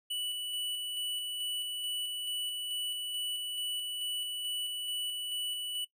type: tone with tremolo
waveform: square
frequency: 2960 Hz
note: F#7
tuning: in tune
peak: -33 dBFS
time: 0.1-5.85 s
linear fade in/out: 10 ms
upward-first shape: square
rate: 2.3 Hz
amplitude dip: 25%
effects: noise-tail reverb RT60 0.1 s tail -18 dB re dry